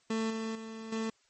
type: tone with level steps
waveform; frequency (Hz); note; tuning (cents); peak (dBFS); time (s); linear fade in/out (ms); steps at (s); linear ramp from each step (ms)
30% pulse; 222.7; A3; +21; -27 / -31 / -38 / -29; 0.1-1.1; 5; 0.3 / 0.55 / 0.92; 5
effects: white hiss -69 dBFS RMS until 1.29 s + MP3 32 kbps